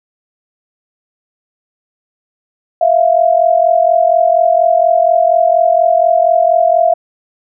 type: tone pair together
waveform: sine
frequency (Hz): 654.3 / 698.5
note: E5 / F5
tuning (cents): -13 / 0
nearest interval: minor second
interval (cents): 113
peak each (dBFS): -10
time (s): 2.81-6.94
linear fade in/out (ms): 5
effects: none